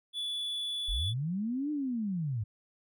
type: tone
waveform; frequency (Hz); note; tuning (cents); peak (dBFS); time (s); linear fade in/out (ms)
triangle; 3441; A7; -39; -31; 0.13-1.14; 50
type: linear two-way sweep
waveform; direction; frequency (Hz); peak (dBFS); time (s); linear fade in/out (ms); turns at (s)
sine; up then down; 34.8 to 305.1 to 98.4; -30; 0.88-2.44; 10; 1.71
effects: none